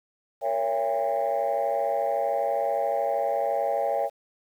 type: chord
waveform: sine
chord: A# diminished seventh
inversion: none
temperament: just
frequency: 466.2 / 559.4 / 671.3 / 805.5 Hz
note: A#4 / C#5 / E5 / G5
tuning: 0 / +16 / +31 / +47 cents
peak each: -32 / -26 / -27 / -27 dBFS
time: 0.41-4.1 s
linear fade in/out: 50 ms
effects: tanh soft clip ceiling -17 dBFS + 9-bit